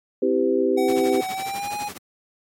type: chord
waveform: sine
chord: C major seventh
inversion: none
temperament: equal with one note detuned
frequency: 261.6 / 329.6 / 392 / 505.7 Hz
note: C4 / E4 / G4 / B4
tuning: 0 / 0 / 0 / +41 cents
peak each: -24 / -24 / -20 / -24 dBFS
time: 0.22-1.21 s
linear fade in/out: 5 ms
type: tone with pitch glide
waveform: square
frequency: 755 to 828.1 Hz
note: F#5 to G#5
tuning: +35 to -5 cents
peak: -27 dBFS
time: 0.77-1.89 s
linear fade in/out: 10 ms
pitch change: +160 cents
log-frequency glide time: 1.31-1.75 s
type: noise with tremolo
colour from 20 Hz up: pink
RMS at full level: -32 dBFS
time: 0.88-1.98 s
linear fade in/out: 5 ms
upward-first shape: triangle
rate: 12 Hz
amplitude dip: 95%
effects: high-pass 150 Hz 12 dB/octave + MP3 64 kbps